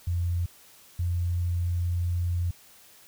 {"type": "tone pair in turn", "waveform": "sine", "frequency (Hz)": [86.9, 87.33], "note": ["F2", "F2"], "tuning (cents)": [-8, 0], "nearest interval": "unison", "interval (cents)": 8, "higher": "second", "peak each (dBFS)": -24, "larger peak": "neither", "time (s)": [[0.07, 0.46], [0.99, 2.51]], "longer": "second", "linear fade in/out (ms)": 5, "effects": ["white hiss -54 dBFS RMS until 3.07 s"]}